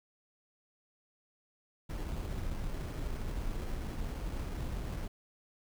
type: noise with sample-and-hold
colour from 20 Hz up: brown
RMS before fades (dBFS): -37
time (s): 1.89-5.08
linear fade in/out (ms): 10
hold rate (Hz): 3675
effects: none